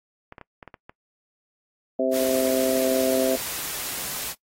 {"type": "clicks", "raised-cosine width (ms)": 0.5, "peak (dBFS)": -25, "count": 7, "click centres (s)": [0.324, 0.382, 0.413, 0.628, 0.677, 0.742, 0.895]}
{"type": "harmonic tone", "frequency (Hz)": 130.81, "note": "C3", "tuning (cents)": 0, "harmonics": [2, 3, 4, 5], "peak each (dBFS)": [-26, -28, -25, -24], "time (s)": [1.99, 3.36], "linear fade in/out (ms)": 5}
{"type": "noise", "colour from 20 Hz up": "white", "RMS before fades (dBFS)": -31, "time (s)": [2.11, 4.35], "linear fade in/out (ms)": 50}
{"effects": ["noise-tail reverb RT60 0.1 s tail -22 dB re dry", "AAC 48 kbps"]}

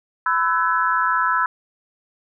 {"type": "tone cluster", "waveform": "sine", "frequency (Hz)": [1004, 1322, 1507, 1687], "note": ["B5", "E6", "F#6", "G#6"], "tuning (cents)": [28, 5, 31, 27], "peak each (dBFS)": [-21, -20, -24, -26], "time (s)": [0.26, 1.46], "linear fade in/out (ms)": 2, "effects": []}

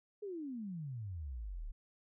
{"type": "exponential sweep", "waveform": "sine", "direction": "down", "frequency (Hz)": [428.5, 33.16], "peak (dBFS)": -40, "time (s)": [0.22, 1.72], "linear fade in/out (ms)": 10, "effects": []}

